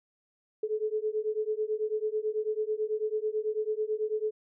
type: beating tone pair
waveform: sine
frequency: 426.1 / 435.2 Hz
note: G#4 / A4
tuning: +44 / -19 cents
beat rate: 9.1 Hz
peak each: -31 dBFS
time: 0.63-4.31 s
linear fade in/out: 5 ms
effects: none